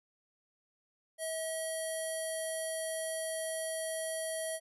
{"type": "tone with low-pass filter", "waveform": "square", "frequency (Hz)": 643, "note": "E5", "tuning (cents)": -43, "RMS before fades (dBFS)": -37, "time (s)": [1.18, 4.6], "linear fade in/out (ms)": 50, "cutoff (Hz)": 11000, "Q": 8.6, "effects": []}